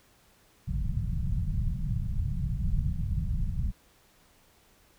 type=low-pass noise; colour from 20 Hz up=pink; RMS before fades=-29 dBFS; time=0.67-3.72 s; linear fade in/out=20 ms; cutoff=180 Hz; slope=48 dB/octave; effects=pink hiss -62 dBFS RMS until 4.98 s